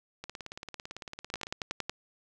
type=two click trains; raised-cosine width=0.2 ms; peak=-15 / -23 dBFS; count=7 / 23; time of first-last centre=1.34-1.896 / 0.24-1.469 s; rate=10.8 / 17.9 Hz; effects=none